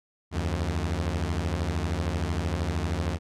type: beating tone pair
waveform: sawtooth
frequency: 76 / 89 Hz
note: D#2 / F2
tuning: -40 / +33 cents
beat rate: 13 Hz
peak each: -25 / -25 dBFS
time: 0.31-3.19 s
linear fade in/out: 50 ms
effects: low-pass 8000 Hz 12 dB/octave